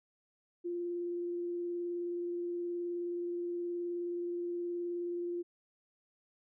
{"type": "tone with vibrato", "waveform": "sine", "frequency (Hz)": 348.4, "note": "F4", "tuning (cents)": -4, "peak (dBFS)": -34, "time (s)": [0.64, 5.43], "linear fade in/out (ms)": 20, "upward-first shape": "sine", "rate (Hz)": 19, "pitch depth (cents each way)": 11, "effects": []}